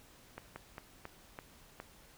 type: slowing click train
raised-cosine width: 0.5 ms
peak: -28 dBFS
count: 6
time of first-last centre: 0.38-1.801 s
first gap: 180 ms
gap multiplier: 1.23
effects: pink hiss -60 dBFS RMS until 2.17 s